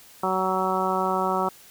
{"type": "harmonic tone", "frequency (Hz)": 187.7, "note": "F#3", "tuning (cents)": 25, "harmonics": [1, 2, 3, 4, 5, 6, 7], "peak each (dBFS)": [-31, -29, -31, -28, -28, -30, -29], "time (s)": [0.23, 1.49], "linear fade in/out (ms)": 5, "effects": ["white hiss -50 dBFS RMS until 1.7 s"]}